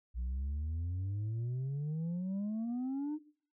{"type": "exponential sweep", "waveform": "sine", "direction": "up", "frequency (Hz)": [58.27, 310], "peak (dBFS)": -31, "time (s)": [0.14, 3.19], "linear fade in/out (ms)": 50, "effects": ["noise-tail reverb RT60 0.5 s tail -21 dB re dry", "tanh soft clip ceiling -33 dBFS"]}